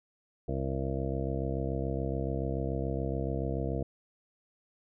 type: harmonic tone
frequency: 67 Hz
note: C2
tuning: 42 cents sharp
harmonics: 1 / 2 / 3 / 4 / 5 / 7 / 8 / 9 / 10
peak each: -35 / -35 / -40 / -40 / -39 / -38 / -43 / -44 / -42 dBFS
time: 0.48-3.83 s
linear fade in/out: 5 ms
effects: none